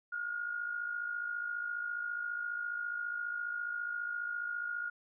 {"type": "tone with amplitude modulation", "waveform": "sine", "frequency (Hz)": 1427, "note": "F6", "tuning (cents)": 37, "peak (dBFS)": -32, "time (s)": [0.12, 4.9], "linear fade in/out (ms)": 10, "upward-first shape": "sine", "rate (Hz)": 54.7, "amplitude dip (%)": 60, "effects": []}